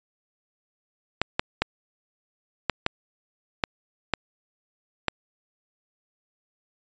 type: clicks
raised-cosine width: 0.3 ms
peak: -5 dBFS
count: 8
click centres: 1.216 / 1.395 / 1.62 / 2.697 / 2.864 / 3.638 / 4.137 / 5.083 s
effects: resampled to 16000 Hz